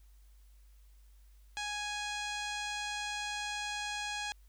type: tone with low-pass filter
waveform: 15% pulse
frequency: 830.6 Hz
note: G#5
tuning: in tune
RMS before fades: -38 dBFS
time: 1.57-4.32 s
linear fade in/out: 0 ms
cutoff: 5900 Hz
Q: 5.3
effects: added 50 Hz sine -56 dBFS peak until 4.48 s + white hiss -72 dBFS RMS until 4.48 s